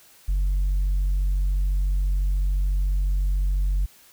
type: tone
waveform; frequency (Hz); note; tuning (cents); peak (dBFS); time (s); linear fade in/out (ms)
sine; 47.02; F#1; +29; -17; 0.28-3.86; 10
effects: tanh soft clip ceiling -18 dBFS + white hiss -53 dBFS RMS until 4.12 s